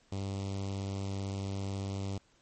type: tone with notch filter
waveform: sawtooth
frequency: 98 Hz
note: G2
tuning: in tune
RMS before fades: -36 dBFS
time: 0.12-2.18 s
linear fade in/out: 5 ms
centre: 1600 Hz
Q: 0.82
effects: pink hiss -67 dBFS RMS until 2.41 s + MP3 32 kbps